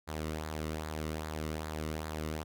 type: tone with flanger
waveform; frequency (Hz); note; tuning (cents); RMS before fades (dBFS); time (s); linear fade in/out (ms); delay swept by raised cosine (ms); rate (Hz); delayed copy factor
sawtooth; 77.78; D#2; 0; -38; 0.07-2.44; 20; 0.34 to 1.25; 2.5; -0.55
effects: none